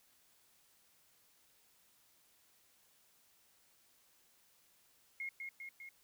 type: tone with echo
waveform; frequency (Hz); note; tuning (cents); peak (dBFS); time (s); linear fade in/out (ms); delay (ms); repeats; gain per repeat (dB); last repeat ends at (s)
sine; 2152; C7; +48; -39; 5.2-5.29; 2; 200; 3; -3; 5.89
effects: white hiss -70 dBFS RMS until 6.03 s